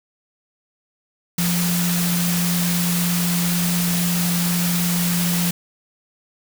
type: tone in noise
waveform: sine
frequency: 174.61 Hz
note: F3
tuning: in tune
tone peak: -19 dBFS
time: 1.38-5.51 s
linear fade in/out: 5 ms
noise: white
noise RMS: -24 dBFS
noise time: 1.38-5.51 s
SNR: +2 dB
effects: none